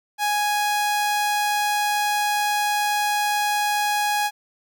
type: tone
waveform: sawtooth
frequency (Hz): 830.6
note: G#5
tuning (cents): 0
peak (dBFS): -16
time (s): 0.18-4.31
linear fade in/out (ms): 50
effects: none